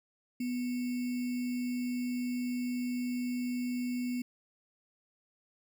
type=tone with sample-and-hold; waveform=sine; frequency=246.9 Hz; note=B3; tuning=in tune; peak=-31 dBFS; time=0.4-4.22 s; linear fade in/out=5 ms; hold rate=2450 Hz; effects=none